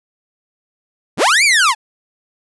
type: linear two-way sweep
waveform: sawtooth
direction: up then down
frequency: 73.2 to 2428 to 815 Hz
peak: -6 dBFS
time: 1.17-1.75 s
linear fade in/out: 50 ms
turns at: 1.44 s
effects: resampled to 24000 Hz